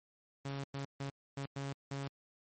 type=tone bursts at uneven times; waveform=sawtooth; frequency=138.4 Hz; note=C#3; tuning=2 cents flat; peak=-34 dBFS; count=6; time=0.45-0.64 / 0.74-0.85 / 1-1.1 / 1.37-1.46 / 1.56-1.73 / 1.91-2.08 s; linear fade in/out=5 ms; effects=MP3 32 kbps

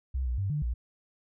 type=tone with pitch steps; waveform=sine; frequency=65.3 / 61 / 98 / 148.4 / 59.6 Hz; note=C2 / B1 / G2 / D3 / A#1; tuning=-3 / -21 / 0 / +18 / +39 cents; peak=-27 dBFS; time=0.14-0.74 s; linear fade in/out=10 ms; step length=120 ms; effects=none

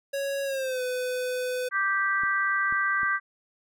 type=tone with pitch glide; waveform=square; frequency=554.4 to 502.5 Hz; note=C#5 to B4; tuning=0 to +30 cents; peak=-28 dBFS; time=0.13-1.69 s; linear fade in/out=10 ms; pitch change=-170 cents; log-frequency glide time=0.44-0.82 s
type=chord; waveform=sine; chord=G major; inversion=second; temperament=just; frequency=1176 / 1568 / 1960 Hz; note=D6 / G6 / B6; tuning=+2 / 0 / -14 cents; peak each=-28 / -25 / -30 dBFS; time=1.71-3.2 s; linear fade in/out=50 ms
type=clicks; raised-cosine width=3 ms; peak=-31 dBFS; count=3; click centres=2.235 / 2.725 / 3.032 s
effects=none

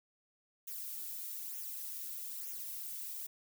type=noise with flanger; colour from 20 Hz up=violet; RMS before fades=-43 dBFS; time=0.67-3.27 s; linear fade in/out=10 ms; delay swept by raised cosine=0.22 to 2.52 ms; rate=1.1 Hz; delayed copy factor=-0.7; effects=none

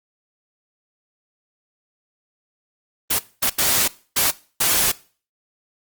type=noise bursts at uneven times; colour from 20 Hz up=white; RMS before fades=-18 dBFS; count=5; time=3.1-3.19 / 3.42-3.5 / 3.58-3.88 / 4.16-4.31 / 4.6-4.92 s; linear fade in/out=10 ms; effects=noise-tail reverb RT60 0.4 s tail -20 dB re dry + Opus 24 kbps

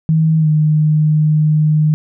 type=tone with pitch glide; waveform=sine; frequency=159.2 to 153.33 Hz; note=D#3 to D#3; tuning=+40 to -25 cents; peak=-9 dBFS; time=0.09-1.94 s; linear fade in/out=0 ms; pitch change=-65 cents; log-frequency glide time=0.39-0.48 s; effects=none

